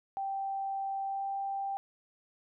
sine tone with pitch glide, 782 to 787 Hz, G5 to G5, -4 to +7 cents, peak -32 dBFS, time 0.17-1.77 s, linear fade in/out 0 ms, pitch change +11 cents, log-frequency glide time 1.06-1.26 s, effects none

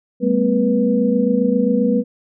sine tone cluster, 197.7 / 224.8 / 252.7 / 487 Hz, G3 / A3 / B3 / B4, +15 / +37 / +40 / -24 cents, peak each -19 dBFS, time 0.2-2.04 s, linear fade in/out 50 ms, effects none

